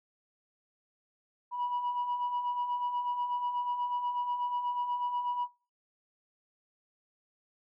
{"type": "beating tone pair", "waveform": "sine", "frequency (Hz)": [969, 977.2], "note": ["B5", "B5"], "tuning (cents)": [-33, -19], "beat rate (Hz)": 8.2, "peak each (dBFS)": [-37, -30], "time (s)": [1.51, 5.48], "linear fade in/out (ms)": 50, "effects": ["noise-tail reverb RT60 0.4 s tail -24 dB re dry", "tanh soft clip ceiling -26 dBFS"]}